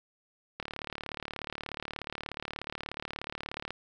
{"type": "click train", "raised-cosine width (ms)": 0.3, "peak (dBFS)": -20, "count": 115, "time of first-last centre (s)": [0.6, 3.706], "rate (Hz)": 36.7, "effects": []}